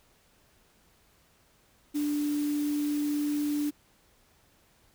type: tone in noise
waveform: sine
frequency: 293.9 Hz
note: D4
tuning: 1 cent sharp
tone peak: -26 dBFS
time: 1.94-3.71 s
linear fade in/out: 20 ms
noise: white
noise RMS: -44 dBFS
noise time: 1.94-3.71 s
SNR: +15 dB
effects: pink hiss -64 dBFS RMS until 4.94 s